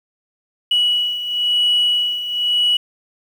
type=beating tone pair; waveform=sine; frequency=2932 / 2932.98 Hz; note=F#7 / F#7; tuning=-16 / -16 cents; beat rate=0.98 Hz; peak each=-20 / -15 dBFS; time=0.71-2.77 s; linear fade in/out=5 ms; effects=tanh soft clip ceiling -9 dBFS + 7-bit